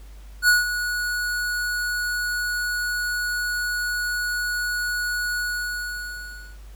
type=tone with ADSR envelope; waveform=square; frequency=1462 Hz; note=F#6; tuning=21 cents flat; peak=-13 dBFS; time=0.42-6.58 s; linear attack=63 ms; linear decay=160 ms; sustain=-11 dB; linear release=1200 ms; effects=added 50 Hz sine -39 dBFS peak until 6.75 s + pink hiss -54 dBFS RMS until 6.75 s